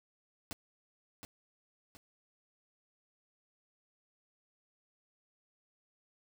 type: noise with echo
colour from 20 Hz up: pink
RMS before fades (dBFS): -41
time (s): 0.51-0.53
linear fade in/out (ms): 0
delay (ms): 720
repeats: 2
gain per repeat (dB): -7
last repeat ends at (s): 1.97
effects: none